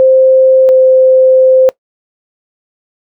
sine tone pair in turn, 523.3 / 519.7 Hz, C5 / C5, 0 / -12 cents, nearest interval unison, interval 12 cents, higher first, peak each -3 dBFS, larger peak neither, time 0-0.69 / 0.69-1.69 s, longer second, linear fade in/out 0 ms, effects noise-tail reverb RT60 0.1 s tail -21 dB re dry

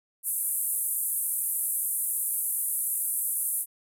white band-pass noise, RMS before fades -29 dBFS, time 0.23-3.66 s, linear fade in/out 50 ms, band 9100 to 13000 Hz, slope 48 dB/octave, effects none

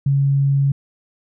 sine tone, 138.9 Hz, C#3, 4 cents sharp, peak -13 dBFS, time 0.06-0.72 s, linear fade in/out 5 ms, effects none

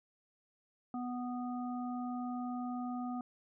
harmonic tone, 246.9 Hz, B3, in tune, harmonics 1 / 3 / 5, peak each -37 / -43 / -48 dBFS, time 0.94-3.21 s, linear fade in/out 2 ms, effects none

